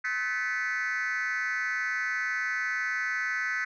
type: tone with frequency modulation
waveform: sine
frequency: 1744 Hz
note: A6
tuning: 16 cents flat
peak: -25 dBFS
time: 0.04-3.65 s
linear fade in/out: 10 ms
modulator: 230 Hz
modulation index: 1.6
effects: tanh soft clip ceiling -26 dBFS